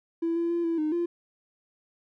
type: tone with pitch steps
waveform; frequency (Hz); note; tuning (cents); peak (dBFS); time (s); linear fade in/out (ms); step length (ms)
triangle; 332.9 / 338.2 / 341.8 / 332.5 / 307 / 344.3; E4 / E4 / F4 / E4 / D#4 / F4; +17 / +44 / -37 / +15 / -23 / -25; -21; 0.22-1.06; 10; 140
effects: tanh soft clip ceiling -21 dBFS